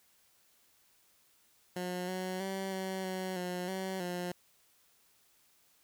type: tone with pitch steps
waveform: 15% pulse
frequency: 180.2 / 185.2 / 192.4 / 189.6 / 186.8 / 179.6 / 189.5 / 177.8 Hz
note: F#3 / F#3 / G3 / F#3 / F#3 / F3 / F#3 / F3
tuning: -45 / +2 / -32 / +43 / +17 / +49 / +42 / +31 cents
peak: -29 dBFS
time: 1.76-4.32 s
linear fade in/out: 5 ms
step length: 320 ms
effects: white hiss -68 dBFS RMS until 5.83 s